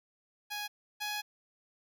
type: tone pair in turn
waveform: 10% pulse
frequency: 830.6 / 835.9 Hz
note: G#5 / G#5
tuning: 0 / +11 cents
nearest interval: unison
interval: 11 cents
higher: second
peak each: -28 / -26 dBFS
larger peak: second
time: 0.5-0.68 / 1-1.22 s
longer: second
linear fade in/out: 20 ms
effects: none